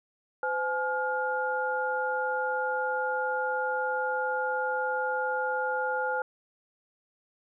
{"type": "tone cluster", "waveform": "sine", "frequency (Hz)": [511, 848, 1416], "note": ["C5", "G#5", "F6"], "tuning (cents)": [-41, 36, 23], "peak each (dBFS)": -31, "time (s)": [0.43, 6.22], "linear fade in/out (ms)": 2, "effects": []}